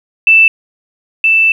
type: tone pair in turn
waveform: sine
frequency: 2651 / 2651 Hz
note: E7 / E7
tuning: +9 / +9 cents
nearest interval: unison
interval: 0 cents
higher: neither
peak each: -3 / -6 dBFS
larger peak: first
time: 0.27-0.48 / 1.24-1.52 s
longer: second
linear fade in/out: 2 ms
effects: 7-bit